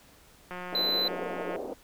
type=click train; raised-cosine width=0.5 ms; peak=-24 dBFS; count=190; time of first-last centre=0.51-1.56 s; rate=180 Hz
type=band-pass noise; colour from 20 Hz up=pink; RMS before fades=-36 dBFS; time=0.72-1.74 s; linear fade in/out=10 ms; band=340 to 630 Hz; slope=24 dB/octave
type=tone; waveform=triangle; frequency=4023 Hz; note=B7; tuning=31 cents sharp; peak=-24 dBFS; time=0.75-1.08 s; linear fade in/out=2 ms
effects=pink hiss -57 dBFS RMS until 1.83 s